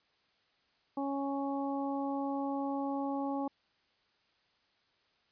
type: harmonic tone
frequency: 277.2 Hz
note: C#4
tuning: in tune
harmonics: 1 / 2 / 3 / 4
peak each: -34 / -40 / -38 / -45 dBFS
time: 0.97-3.48 s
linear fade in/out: 5 ms
effects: white hiss -72 dBFS RMS until 5.31 s + resampled to 11025 Hz